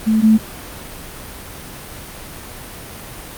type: tone pair in turn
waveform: sine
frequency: 219 / 219 Hz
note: A3 / A3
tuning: -8 / -8 cents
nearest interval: unison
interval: 0 cents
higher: neither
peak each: -11 / -7 dBFS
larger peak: second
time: 0.06-0.22 / 0.22-0.38 s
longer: neither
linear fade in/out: 20 ms
effects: pink hiss -33 dBFS RMS until 3.37 s + Opus 32 kbps